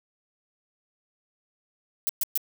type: noise bursts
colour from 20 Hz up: violet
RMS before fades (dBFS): -25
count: 3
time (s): 2.07-2.376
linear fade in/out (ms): 0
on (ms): 22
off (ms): 120
effects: none